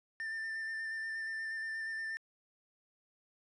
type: tone with vibrato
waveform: triangle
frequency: 1788 Hz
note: A6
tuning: 27 cents sharp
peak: -35 dBFS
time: 0.2-2.17 s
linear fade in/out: 0 ms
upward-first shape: square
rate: 8.4 Hz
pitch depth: 14 cents each way
effects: resampled to 24000 Hz